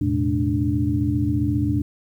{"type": "tone cluster", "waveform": "sine", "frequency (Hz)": [84.2, 111.9, 126.7, 213.8, 292.7], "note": ["E2", "A2", "B2", "A3", "D4"], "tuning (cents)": [37, 30, 45, -49, -6], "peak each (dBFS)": [-25, -24, -28, -29, -22], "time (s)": [0.01, 1.82], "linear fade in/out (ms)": 5, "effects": ["9-bit"]}